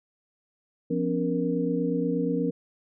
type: tone cluster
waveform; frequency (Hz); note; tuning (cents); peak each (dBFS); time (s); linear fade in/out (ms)
sine; 174.5 / 254.6 / 283 / 469.1; F3 / C4 / C#4 / A#4; -1 / -47 / +36 / +11; -29; 0.9-2.51; 10
effects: none